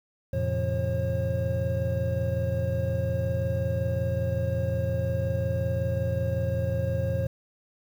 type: tone cluster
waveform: triangle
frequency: 87.8 / 113.3 / 132.8 / 171.6 / 539 Hz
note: F2 / A#2 / C3 / F3 / C#5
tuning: +10 / -49 / +26 / -30 / -49 cents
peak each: -28 / -27 / -33 / -33 / -28 dBFS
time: 0.33-7.27 s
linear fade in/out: 5 ms
effects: 9-bit